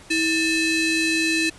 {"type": "ring-modulated tone", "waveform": "30% pulse", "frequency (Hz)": 1454, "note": "F#6", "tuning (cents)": -31, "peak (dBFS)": -13, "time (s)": [0.1, 1.5], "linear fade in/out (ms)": 10, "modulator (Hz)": 1130, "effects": ["pink hiss -46 dBFS RMS until 1.58 s", "resampled to 24000 Hz"]}